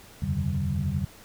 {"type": "tone cluster", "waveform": "sine", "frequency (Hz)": [81.8, 92.7, 134.1, 146.1, 191.4], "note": ["E2", "F#2", "C3", "D3", "G3"], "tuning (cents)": [-13, 4, 43, -9, -41], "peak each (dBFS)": -31, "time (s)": [0.22, 1.05], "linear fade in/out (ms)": 5, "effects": ["pink hiss -50 dBFS RMS until 1.24 s"]}